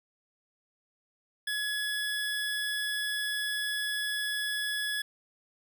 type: tone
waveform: 25% pulse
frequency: 1693 Hz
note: G#6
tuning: 33 cents sharp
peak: -26 dBFS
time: 1.47-5.02 s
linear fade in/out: 5 ms
effects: none